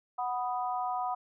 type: chord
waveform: sine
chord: B major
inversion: second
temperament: equal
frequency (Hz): 740 / 987.8 / 1244.5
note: F#5 / B5 / D#6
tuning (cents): 0 / 0 / 0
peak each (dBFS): -32 / -35 / -38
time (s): 0.18-1.15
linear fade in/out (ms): 10
effects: none